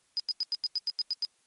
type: tone bursts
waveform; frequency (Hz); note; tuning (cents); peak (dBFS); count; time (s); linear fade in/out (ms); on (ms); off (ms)
sine; 4978; D#8; 0; -26; 10; 0.17-1.25; 0; 27; 90
effects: white hiss -69 dBFS RMS until 1.46 s + MP3 48 kbps